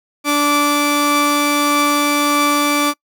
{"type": "tone pair together", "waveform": "sawtooth", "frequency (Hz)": [291.1, 1166], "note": ["D4", "D6"], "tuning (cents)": [-15, -13], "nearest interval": "2 octaves", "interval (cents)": 2402, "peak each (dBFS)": -12, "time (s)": [0.24, 2.94], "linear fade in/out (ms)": 50, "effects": ["noise-tail reverb RT60 0.1 s tail -24 dB re dry"]}